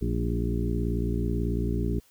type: harmonic tone with a mistuned harmonic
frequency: 58.27 Hz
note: A#1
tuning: in tune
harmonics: 1 / 2 / 3 / 4 / 5 / 6 / 7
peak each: -28 / -31 / -33 / -34 / -35 / -36 / -36 dBFS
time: 0.01-2 s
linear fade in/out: 10 ms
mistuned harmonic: 4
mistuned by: -53 cents
effects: white hiss -61 dBFS RMS until 2.1 s